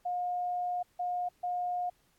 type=tone bursts at uneven times; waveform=sine; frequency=715 Hz; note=F5; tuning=41 cents sharp; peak=-30 dBFS; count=3; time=0.05-0.83 / 0.99-1.29 / 1.43-1.9 s; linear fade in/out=10 ms; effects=pink hiss -70 dBFS RMS until 2.18 s + AAC 64 kbps